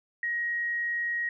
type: tone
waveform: sine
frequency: 1889 Hz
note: A#6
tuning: 22 cents sharp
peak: -27 dBFS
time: 0.23-1.29 s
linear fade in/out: 2 ms
effects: none